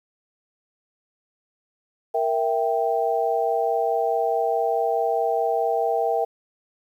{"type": "chord", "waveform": "sine", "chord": "E diminished", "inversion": "second", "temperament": "equal", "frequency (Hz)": [466.2, 659.3, 784], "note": ["Bb4", "E5", "G5"], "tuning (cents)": [0, 0, 0], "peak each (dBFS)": -24, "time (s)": [2.14, 6.25], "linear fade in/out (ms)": 10, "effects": ["9-bit"]}